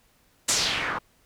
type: noise with low-pass filter sweep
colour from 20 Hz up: white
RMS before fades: -26 dBFS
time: 0.48-0.99 s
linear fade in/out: 10 ms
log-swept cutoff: 8400 to 1100 Hz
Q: 2.3
effects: pink hiss -63 dBFS RMS until 1.25 s